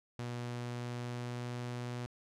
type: tone with pitch glide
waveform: sawtooth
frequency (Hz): 121 to 122.12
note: B2 to B2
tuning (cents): -35 to -19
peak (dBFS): -34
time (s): 0.19-2.06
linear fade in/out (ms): 0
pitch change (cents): +16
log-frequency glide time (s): 0.34-1.64
effects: low-pass 8000 Hz 12 dB/octave